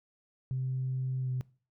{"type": "tone with pitch glide", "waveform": "sine", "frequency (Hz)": [130, 127.69], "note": ["C3", "C3"], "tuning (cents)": [-11, -42], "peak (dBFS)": -29, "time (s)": [0.51, 1.41], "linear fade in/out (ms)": 0, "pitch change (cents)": -31, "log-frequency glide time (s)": [1.21, 1.3], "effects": ["noise-tail reverb RT60 0.4 s tail -22 dB re dry", "tanh soft clip ceiling -25 dBFS"]}